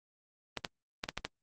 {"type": "clicks", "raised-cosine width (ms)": 0.2, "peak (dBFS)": -16, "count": 6, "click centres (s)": [0.573, 0.648, 1.039, 1.089, 1.176, 1.25], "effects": ["Opus 24 kbps"]}